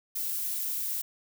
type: noise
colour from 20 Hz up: violet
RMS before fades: -32 dBFS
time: 0.15-1.02 s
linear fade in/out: 10 ms
effects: none